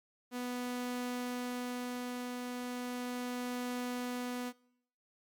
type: tone with tremolo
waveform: sawtooth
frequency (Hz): 246.9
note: B3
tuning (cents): 0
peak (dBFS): -31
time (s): 0.31-4.53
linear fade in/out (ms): 50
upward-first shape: triangle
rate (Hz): 0.36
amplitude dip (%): 30
effects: noise-tail reverb RT60 0.8 s tail -24 dB re dry + MP3 96 kbps